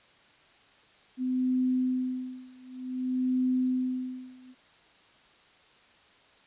sine tone with tremolo, 255.1 Hz, C4, 44 cents flat, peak -23 dBFS, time 1.17-4.55 s, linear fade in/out 50 ms, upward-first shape sine, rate 0.54 Hz, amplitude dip 95%, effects white hiss -59 dBFS RMS until 6.46 s + resampled to 8000 Hz

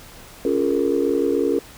sine chord, Bb minor seventh, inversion first, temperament just, 279.7 / 349.6 / 419.5 / 466.2 Hz, Db4 / F4 / Ab4 / Bb4, +16 / +2 / +17 / 0 cents, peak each -22 dBFS, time 0.45-1.59 s, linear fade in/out 2 ms, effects tanh soft clip ceiling -8 dBFS + pink hiss -43 dBFS RMS until 1.77 s

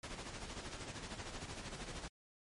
pink noise with tremolo, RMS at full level -44 dBFS, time 0.03-2.08 s, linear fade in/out 2 ms, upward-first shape sine, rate 13 Hz, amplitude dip 55%, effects low-pass 8000 Hz 12 dB/octave + MP3 48 kbps

